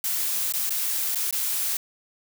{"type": "noise with dropouts", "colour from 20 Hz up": "blue", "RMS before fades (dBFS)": -26, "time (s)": [0.04, 1.77], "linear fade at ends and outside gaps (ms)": 2, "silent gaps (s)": [[0.524, 0.537], [0.695, 0.705], [1.149, 1.156], [1.31, 1.326]], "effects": []}